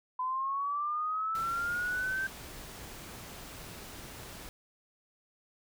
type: linear sweep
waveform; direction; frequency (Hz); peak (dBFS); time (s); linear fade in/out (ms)
sine; up; 1007 to 1568; -30; 0.19-2.27; 5
type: noise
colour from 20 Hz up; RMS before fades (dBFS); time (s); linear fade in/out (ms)
pink; -46; 1.35-4.49; 0
effects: none